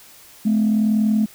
sine tone pair together, 214.5 / 255.1 Hz, A3 / C4, -44 / -44 cents, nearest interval minor third, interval 300 cents, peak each -14 / -23 dBFS, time 0.45-1.26 s, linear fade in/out 10 ms, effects tanh soft clip ceiling -10 dBFS + white hiss -46 dBFS RMS until 1.34 s

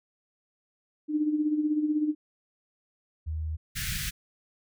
sine tone with tremolo, 302.6 Hz, D#4, 48 cents flat, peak -21 dBFS, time 1.08-2.15 s, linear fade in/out 50 ms, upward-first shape sine, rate 16 Hz, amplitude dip 60%
sine tone, 78.6 Hz, D#2, 18 cents sharp, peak -29 dBFS, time 3.26-3.57 s, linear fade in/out 20 ms
pink band-stop noise, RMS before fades -32 dBFS, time 3.75-4.11 s, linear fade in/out 20 ms, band 180 to 1500 Hz, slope 48 dB/octave
effects none

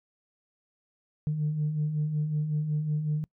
sine beating tone pair, 146.83 / 152.23 Hz, D3 / D#3, 0 / -38 cents, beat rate 5.4 Hz, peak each -34 / -25 dBFS, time 1.27-3.24 s, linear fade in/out 0 ms, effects noise-tail reverb RT60 0.1 s tail -26 dB re dry + tanh soft clip ceiling -21 dBFS

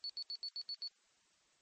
sine tone bursts, 4435 Hz, C#8, in tune, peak -39 dBFS, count 7, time 0.04-0.875 s, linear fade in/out 0 ms, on 55 ms, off 75 ms, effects white hiss -72 dBFS RMS until 1.61 s + MP3 32 kbps

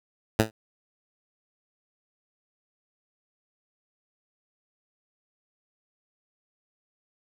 10% pulse tone with exponential decay, 110 Hz, A2, in tune, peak -6 dBFS, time 0.39-0.51 s, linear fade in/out 5 ms, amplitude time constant 25 ms, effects none

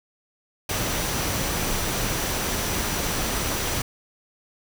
sine tone in noise, 5890 Hz, F#8, 9 cents flat, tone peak -37 dBFS, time 0.69-3.82 s, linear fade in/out 5 ms, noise pink, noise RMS -26 dBFS, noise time 0.69-3.82 s, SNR -14 dB, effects none

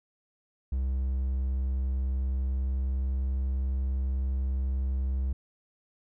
triangle tone with pitch glide, 65.41 to 65.86 Hz, C2 to C2, 0 to +12 cents, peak -24 dBFS, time 0.72-5.33 s, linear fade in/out 5 ms, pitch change +12 cents, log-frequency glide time 2.09-3.39 s, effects none

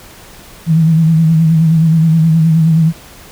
sine tone with vibrato, 161.4 Hz, E3, 36 cents flat, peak -6 dBFS, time 0.66-2.93 s, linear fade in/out 50 ms, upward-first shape sine, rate 9.5 Hz, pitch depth 51 cents each way, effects pink hiss -37 dBFS RMS until 3.31 s

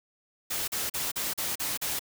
white noise bursts, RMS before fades -31 dBFS, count 7, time 0.5-1.994 s, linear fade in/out 10 ms, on 180 ms, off 39 ms, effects none

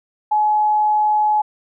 sine tone, 848 Hz, G#5, 36 cents sharp, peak -13 dBFS, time 0.31-1.42 s, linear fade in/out 10 ms, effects none

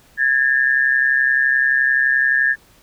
sine tone pair together, 1654.4 / 1786 Hz, G#6 / A6, -7 / +25 cents, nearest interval minor second, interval 132 cents, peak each -16 dBFS, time 0.17-2.56 s, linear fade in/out 50 ms, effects pink hiss -52 dBFS RMS until 2.82 s

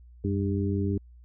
harmonic tone with a mistuned harmonic, 99.7 Hz, G2, 30 cents sharp, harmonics 1 / 2 / 3 / 4, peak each -27 / -30 / -32 / -33 dBFS, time 0.24-0.98 s, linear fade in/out 5 ms, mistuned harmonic 1, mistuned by -110 cents, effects added 60 Hz sine -48 dBFS peak until 1.24 s

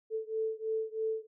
sine beating tone pair, 440 / 443.1 Hz, A4 / A4, 0 / +12 cents, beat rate 3.1 Hz, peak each -34 / -35 dBFS, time 0.1-1.27 s, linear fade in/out 50 ms, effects none

